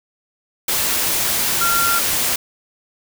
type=tone in noise; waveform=sine; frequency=1380 Hz; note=F6; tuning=21 cents flat; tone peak=-17 dBFS; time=1.61-1.99 s; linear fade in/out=5 ms; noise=white; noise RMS=-19 dBFS; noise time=0.68-2.36 s; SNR=-1 dB; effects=none

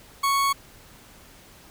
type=tone; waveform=40% pulse; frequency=1108.7 Hz; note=C#6; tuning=in tune; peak=-19 dBFS; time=0.23-0.53 s; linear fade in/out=10 ms; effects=pink hiss -50 dBFS RMS until 1.7 s

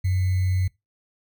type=tone with sample-and-hold; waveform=sine; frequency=92.5 Hz; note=F#2; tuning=in tune; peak=-19 dBFS; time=0.04-0.68 s; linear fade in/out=10 ms; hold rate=2100 Hz; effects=noise-tail reverb RT60 0.2 s tail -22 dB re dry

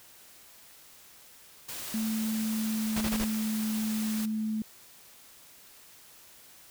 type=noise; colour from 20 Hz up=white; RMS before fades=-39 dBFS; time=1.68-4.26 s; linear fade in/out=10 ms
type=tone with pitch glide; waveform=sine; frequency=220 to 217.2 Hz; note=A3 to A3; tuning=0 to -22 cents; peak=-28 dBFS; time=1.94-4.62 s; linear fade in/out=2 ms; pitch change=-22 cents; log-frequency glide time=2.09-3.59 s
type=noise bursts; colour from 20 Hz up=pink; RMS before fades=-33 dBFS; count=4; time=2.96-3.245 s; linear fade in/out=5 ms; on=51 ms; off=27 ms
effects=white hiss -54 dBFS RMS until 6.7 s

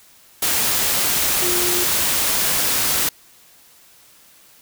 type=tone in noise; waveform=sine; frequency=355.2 Hz; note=F4; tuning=29 cents sharp; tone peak=-24 dBFS; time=1.42-1.84 s; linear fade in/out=5 ms; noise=white; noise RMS=-19 dBFS; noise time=0.42-3.09 s; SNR=-8 dB; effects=white hiss -50 dBFS RMS until 4.61 s

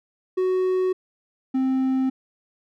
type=tone pair in turn; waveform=triangle; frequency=371.1 / 262.4 Hz; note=F#4 / C4; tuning=+5 / +5 cents; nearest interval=tritone; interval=600 cents; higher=first; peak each=-17 dBFS; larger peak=neither; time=0.37-0.93 / 1.54-2.1 s; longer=neither; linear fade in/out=10 ms; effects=none

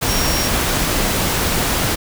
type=tone in noise; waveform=sine; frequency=5588 Hz; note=F8; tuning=in tune; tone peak=-23 dBFS; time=0.07-0.49 s; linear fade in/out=20 ms; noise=pink; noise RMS=-18 dBFS; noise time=0.01-1.96 s; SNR=-8 dB; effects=none

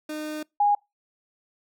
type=tone pair in turn; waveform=30% pulse / sine; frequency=305.8 / 821.6 Hz; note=D#4 / G#5; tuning=-30 / -19 cents; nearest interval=octave + perfect fourth; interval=1711 cents; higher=second; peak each=-28 / -17 dBFS; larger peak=second; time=0.09-0.43 / 0.6-0.75 s; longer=first; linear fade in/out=5 ms; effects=noise-tail reverb RT60 0.2 s tail -25 dB re dry

